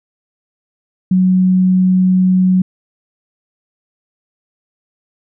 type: tone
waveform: sine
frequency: 185 Hz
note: F#3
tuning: in tune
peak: -8 dBFS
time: 1.11-2.62 s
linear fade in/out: 5 ms
effects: none